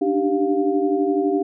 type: tone cluster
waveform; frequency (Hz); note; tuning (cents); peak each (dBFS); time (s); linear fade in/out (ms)
sine; 289.7 / 301.6 / 390.5 / 705; D4 / D4 / G4 / F5; -24 / +46 / -7 / +16; -23 / -23 / -20 / -27; 0.01-1.43; 10
effects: none